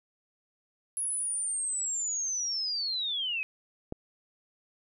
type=linear sweep; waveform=sine; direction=down; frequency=10600 to 2489 Hz; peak=-29 dBFS; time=0.97-3.43 s; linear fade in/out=0 ms
type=click; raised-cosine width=2 ms; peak=-21 dBFS; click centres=3.924 s
effects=none